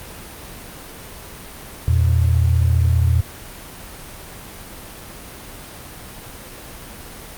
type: tone pair together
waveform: sine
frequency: 83.8 / 118.77 Hz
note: E2 / A#2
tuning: +29 / +33 cents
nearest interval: tritone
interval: 604 cents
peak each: -14 / -18 dBFS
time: 1.88-3.21 s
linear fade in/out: 0 ms
effects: pink hiss -36 dBFS RMS until 7.37 s + Opus 32 kbps